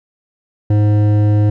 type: tone with hard clipping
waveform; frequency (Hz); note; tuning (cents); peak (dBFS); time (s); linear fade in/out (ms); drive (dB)
sine; 104.7; G#2; +15; -11; 0.7-1.5; 5; 11
effects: none